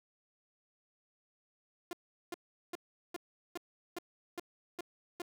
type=tone bursts; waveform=sawtooth; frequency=349.2 Hz; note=F4; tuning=in tune; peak=-34 dBFS; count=9; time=1.91-5.219 s; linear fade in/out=2 ms; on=21 ms; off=390 ms; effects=none